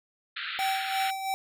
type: band-pass noise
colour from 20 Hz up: pink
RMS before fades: -35 dBFS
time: 0.36-1.11 s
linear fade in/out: 10 ms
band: 1300 to 4200 Hz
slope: 96 dB/octave
type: tone with tremolo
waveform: square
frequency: 772 Hz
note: G5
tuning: 27 cents flat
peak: -26 dBFS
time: 0.59-1.34 s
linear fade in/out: 0 ms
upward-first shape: sine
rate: 2.9 Hz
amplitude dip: 60%
effects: none